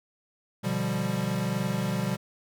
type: chord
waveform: square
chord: G dominant seventh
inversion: first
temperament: equal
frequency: 123.47 / 146.83 / 174.61 / 196 Hz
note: B2 / D3 / F3 / G3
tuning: 0 / 0 / 0 / 0 cents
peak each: -33 / -35 / -33 / -31 dBFS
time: 0.63-2.17 s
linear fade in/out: 20 ms
effects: none